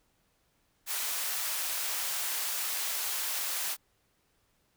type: high-pass noise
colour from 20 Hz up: white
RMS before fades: -33 dBFS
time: 0.86-3.77 s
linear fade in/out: 50 ms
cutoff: 700 Hz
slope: 12 dB/octave
effects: pink hiss -72 dBFS RMS until 4.76 s